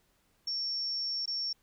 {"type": "tone with dropouts", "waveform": "sine", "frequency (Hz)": 5470, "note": "F8", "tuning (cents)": -37, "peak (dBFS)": -31, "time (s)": [0.47, 1.53], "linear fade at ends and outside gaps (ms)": 5, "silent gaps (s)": [1.258, 1.276], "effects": ["pink hiss -71 dBFS RMS until 1.62 s"]}